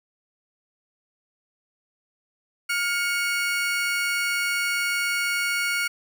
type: tone pair together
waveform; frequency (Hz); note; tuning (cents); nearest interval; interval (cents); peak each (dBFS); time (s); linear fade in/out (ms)
35% pulse; 1414.9 / 2217; F6 / C#7; +22 / 0; minor sixth; 778; -24; 2.69-5.88; 10
effects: none

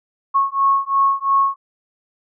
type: beating tone pair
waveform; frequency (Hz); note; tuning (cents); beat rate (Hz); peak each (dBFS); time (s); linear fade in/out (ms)
sine; 1096 / 1098.9; C#6 / C#6; -20 / -15; 2.9; -17; 0.34-1.56; 20
effects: none

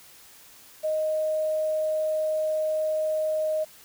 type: tone with quantisation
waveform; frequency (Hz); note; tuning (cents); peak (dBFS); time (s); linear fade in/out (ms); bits
sine; 622.3; D#5; 0; -23; 0.83-3.65; 20; 8
effects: white hiss -51 dBFS RMS until 3.84 s

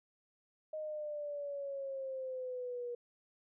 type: exponential sweep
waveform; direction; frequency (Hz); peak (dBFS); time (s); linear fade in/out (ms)
sine; down; 623 to 479; -38; 0.73-2.95; 5
effects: none

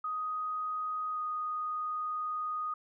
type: tone with pitch glide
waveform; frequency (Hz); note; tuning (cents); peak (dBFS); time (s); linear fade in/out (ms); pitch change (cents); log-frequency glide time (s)
sine; 1250 to 1239.9; D#6 to D#6; +8 to -6; -32; 0.04-2.74; 5; -14; 1.13-1.18
effects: none

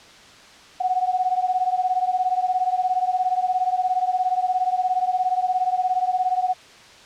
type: beating tone pair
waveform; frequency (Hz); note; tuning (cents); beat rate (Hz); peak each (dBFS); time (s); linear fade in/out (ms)
sine; 732 / 749; F#5 / F#5; -19 / +21; 17; -21 / -23; 0.8-6.54; 10
effects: white hiss -46 dBFS RMS until 7.05 s + low-pass 5000 Hz 12 dB/octave

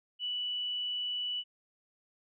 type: tone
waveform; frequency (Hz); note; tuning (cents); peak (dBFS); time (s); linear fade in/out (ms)
sine; 2960; F#7; 0; -32; 0.19-1.44; 50
effects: none

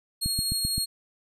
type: tone with tremolo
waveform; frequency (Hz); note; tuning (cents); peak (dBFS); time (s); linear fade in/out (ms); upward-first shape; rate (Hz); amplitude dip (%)
25% pulse; 4283; C8; +40; -20; 0.21-0.86; 20; triangle; 12; 25
type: click train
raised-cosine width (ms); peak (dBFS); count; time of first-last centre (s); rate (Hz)
5; -18; 5; 0.26-0.78; 7.69
effects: none

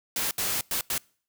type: noise bursts at uneven times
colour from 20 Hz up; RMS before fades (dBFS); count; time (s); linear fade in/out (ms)
white; -28; 4; 0.16-0.31 / 0.38-0.61 / 0.71-0.81 / 0.9-0.98; 2
effects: noise-tail reverb RT60 0.5 s tail -26 dB re dry

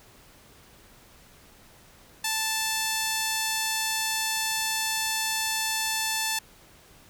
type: tone with band-pass filter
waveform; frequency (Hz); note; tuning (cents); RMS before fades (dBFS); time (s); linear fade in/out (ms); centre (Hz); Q
sawtooth; 880; A5; 0; -28; 2.24-6.39; 5; 7900; 0.52
effects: pink hiss -54 dBFS RMS until 7.09 s

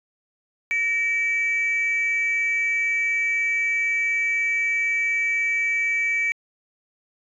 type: tone pair together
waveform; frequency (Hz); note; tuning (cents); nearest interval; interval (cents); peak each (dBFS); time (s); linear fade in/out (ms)
sine; 1867 / 2304; A#6 / D7; +2 / -34; major third; 364; -27 / -19; 0.71-6.32; 0
effects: tanh soft clip ceiling -16 dBFS

